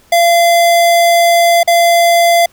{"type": "tone with dropouts", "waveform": "square", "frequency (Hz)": 685, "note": "F5", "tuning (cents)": -34, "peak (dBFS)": -7, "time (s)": [0.12, 2.46], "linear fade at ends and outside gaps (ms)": 5, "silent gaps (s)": [1.632, 1.675], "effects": ["pink hiss -48 dBFS RMS until 2.52 s"]}